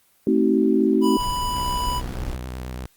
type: chord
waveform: sine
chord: A diminished seventh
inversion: none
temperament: just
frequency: 220 / 264 / 316.8 / 380.2 Hz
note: A3 / C4 / Eb4 / Gb4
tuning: 0 / +16 / +31 / +47 cents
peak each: -21 dBFS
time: 0.27-1.17 s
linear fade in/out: 2 ms
type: tone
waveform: square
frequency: 987.8 Hz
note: B5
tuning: in tune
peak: -24 dBFS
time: 1.01-2.02 s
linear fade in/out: 50 ms
type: noise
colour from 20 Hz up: brown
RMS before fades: -30 dBFS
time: 1.16-2.38 s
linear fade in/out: 50 ms
type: tone with vibrato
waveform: sawtooth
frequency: 62.9 Hz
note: B1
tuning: 32 cents sharp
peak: -26 dBFS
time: 1.56-2.86 s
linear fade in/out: 0 ms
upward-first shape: sine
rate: 9.1 Hz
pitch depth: 59 cents each way
effects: white hiss -60 dBFS RMS until 2.96 s + Opus 24 kbps